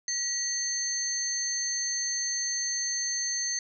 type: tone cluster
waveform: sine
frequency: 1927 / 4365 / 6280 Hz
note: B6 / C#8 / G8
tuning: -43 / -28 / +2 cents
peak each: -37 / -34 / -29 dBFS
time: 0.08-3.59 s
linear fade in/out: 2 ms
effects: none